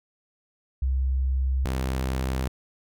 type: tone pair in turn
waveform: sine / sawtooth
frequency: 65.6 / 65.11 Hz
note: C2 / C2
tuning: +5 / -8 cents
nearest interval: unison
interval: 13 cents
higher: first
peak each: -21 dBFS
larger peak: neither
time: 0.82-1.65 / 1.65-2.48 s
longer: neither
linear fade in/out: 5 ms
effects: none